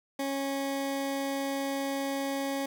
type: tone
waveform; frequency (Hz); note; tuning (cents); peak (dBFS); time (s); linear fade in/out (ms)
20% pulse; 275; C#4; -14; -25; 0.19-2.66; 5
effects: none